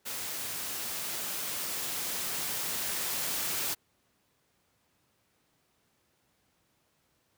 white noise with level ramp, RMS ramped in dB -37 to -32 dBFS, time 0.05-3.75 s, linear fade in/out 20 ms, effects pink hiss -72 dBFS RMS until 7.37 s + high-pass 80 Hz 12 dB/octave

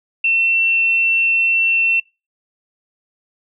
sine tone, 2699 Hz, E7, 40 cents sharp, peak -13 dBFS, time 0.24-2 s, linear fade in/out 5 ms, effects noise-tail reverb RT60 0.3 s tail -25 dB re dry

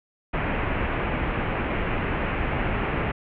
pink low-pass noise, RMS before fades -26 dBFS, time 0.33-3.12 s, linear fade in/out 10 ms, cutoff 2700 Hz, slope 48 dB/octave, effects none

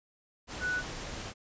sine tone in noise, 1482 Hz, F#6, 2 cents sharp, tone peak -29 dBFS, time 0.6-0.83 s, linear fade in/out 50 ms, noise pink, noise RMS -40 dBFS, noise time 0.47-1.34 s, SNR +8 dB, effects resampled to 16000 Hz

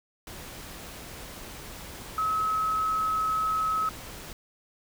sine tone in noise, 1285 Hz, E6, 45 cents flat, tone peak -24 dBFS, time 2.18-3.89 s, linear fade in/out 2 ms, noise pink, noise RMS -42 dBFS, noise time 0.27-4.33 s, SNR +15 dB, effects none

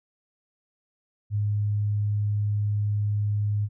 sine tone, 103.83 Hz, G#2, in tune, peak -22 dBFS, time 1.3-3.69 s, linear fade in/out 50 ms, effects none

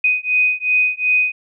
sine beating tone pair, 2496 / 2498.7 Hz, D#7 / D#7, +5 / +7 cents, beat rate 2.7 Hz, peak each -17 dBFS, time 0.04-1.32 s, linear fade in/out 5 ms, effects none

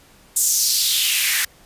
white noise with high-pass filter sweep, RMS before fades -18 dBFS, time 0.36-1.45 s, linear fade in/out 5 ms, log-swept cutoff 7800 to 1700 Hz, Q 2.9, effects pink hiss -51 dBFS RMS until 1.65 s + resampled to 32000 Hz

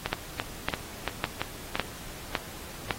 two click trains, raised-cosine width 0.3 ms, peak -11 / -9 dBFS, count 6 / 6, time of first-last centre 0.06-1.755 / 0.13-2.908 s, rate 2.95 / 1.8 Hz, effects pink hiss -43 dBFS RMS until 2.98 s + AAC 48 kbps

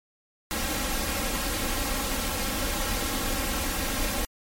pink noise with comb filter, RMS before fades -28 dBFS, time 0.51-4.25 s, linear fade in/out 0 ms, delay 3.7 ms, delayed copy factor +0.7, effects MP3 64 kbps

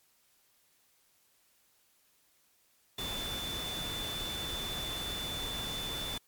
sine tone in noise, 3514 Hz, A7, 3 cents flat, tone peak -37 dBFS, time 2.98-6.18 s, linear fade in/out 5 ms, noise pink, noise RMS -40 dBFS, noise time 2.98-6.18 s, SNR 0 dB, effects white hiss -69 dBFS RMS until 6.27 s + MP3 96 kbps

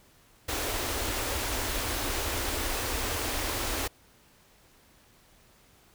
pink band-stop noise, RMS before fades -31 dBFS, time 0.48-3.88 s, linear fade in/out 10 ms, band 110 to 250 Hz, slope 48 dB/octave, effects pink hiss -60 dBFS RMS until 5.94 s

